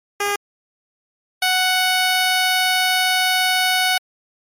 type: tone pair in turn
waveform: 10% pulse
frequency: 406.9 / 741.1 Hz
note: G#4 / F#5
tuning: -35 / +3 cents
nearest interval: minor seventh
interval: 1038 cents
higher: second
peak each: -10 / -7 dBFS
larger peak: second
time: 0.2-0.36 / 1.42-3.98 s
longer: second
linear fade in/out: 5 ms
effects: MP3 64 kbps